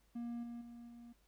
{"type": "tone with level steps", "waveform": "triangle", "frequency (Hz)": 236.5, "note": "A#3", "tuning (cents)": 25, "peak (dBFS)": [-38, -42, -48, -50], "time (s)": [0.15, 1.13], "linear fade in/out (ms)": 10, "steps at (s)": [0.43, 0.61, 0.88], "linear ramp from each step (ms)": 5, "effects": ["added 50 Hz sine -70 dBFS peak until 1.27 s", "pink hiss -75 dBFS RMS until 1.27 s"]}